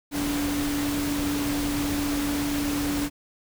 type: tone in noise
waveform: sine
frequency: 288.7 Hz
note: D4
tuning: 30 cents flat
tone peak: -25 dBFS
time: 0.11-3.1 s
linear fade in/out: 50 ms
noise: pink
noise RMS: -31 dBFS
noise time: 0.11-3.1 s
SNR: +3 dB
effects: none